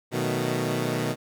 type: chord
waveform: 15% pulse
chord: B dominant seventh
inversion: none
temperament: equal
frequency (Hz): 123.47 / 155.56 / 185 / 220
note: B2 / D#3 / F#3 / A3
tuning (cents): 0 / 0 / 0 / 0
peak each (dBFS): -22 / -23 / -28 / -27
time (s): 0.11-1.16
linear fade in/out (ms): 50
effects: none